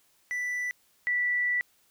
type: tone pair in turn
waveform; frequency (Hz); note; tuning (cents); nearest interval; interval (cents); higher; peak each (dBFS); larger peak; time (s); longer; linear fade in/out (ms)
triangle / sine; 1975.5 / 1963; B6 / B6; 0 / -11; unison; 11; first; -27 / -24; second; 0.31-0.71 / 1.07-1.61; second; 0
effects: white hiss -66 dBFS RMS until 1.9 s